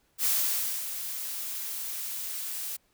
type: noise with ADSR envelope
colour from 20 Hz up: blue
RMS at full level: -25 dBFS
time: 0.18-2.77 s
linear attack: 70 ms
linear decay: 590 ms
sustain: -10 dB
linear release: 13 ms
effects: pink hiss -69 dBFS RMS until 2.93 s